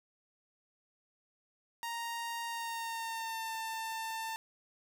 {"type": "tone with pitch glide", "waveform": "sawtooth", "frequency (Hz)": [932, 894.6], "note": ["A#5", "A5"], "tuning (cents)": [-1, 28], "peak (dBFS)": -33, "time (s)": [1.83, 4.36], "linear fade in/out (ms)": 0, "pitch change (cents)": -71, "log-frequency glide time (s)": [2.46, 3.55], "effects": []}